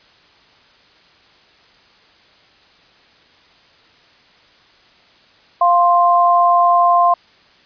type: tone pair together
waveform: sine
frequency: 698.5 / 1048.5 Hz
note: F5 / C6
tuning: 0 / +3 cents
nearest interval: perfect fifth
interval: 703 cents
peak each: -12 dBFS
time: 5.61-7.14 s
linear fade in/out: 5 ms
effects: white hiss -50 dBFS RMS until 7.65 s + resampled to 11025 Hz